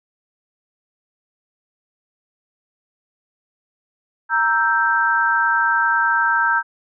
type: chord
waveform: sine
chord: E diminished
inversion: second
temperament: equal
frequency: 932.3 / 1318.5 / 1568 Hz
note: Bb5 / E6 / G6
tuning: 0 / 0 / 0 cents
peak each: -20 / -21 / -17 dBFS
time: 4.29-6.63 s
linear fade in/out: 50 ms
effects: none